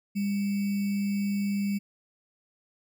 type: tone with sample-and-hold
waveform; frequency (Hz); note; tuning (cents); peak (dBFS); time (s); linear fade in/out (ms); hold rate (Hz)
sine; 200.9; G3; +43; -25; 0.15-1.79; 20; 2450
effects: none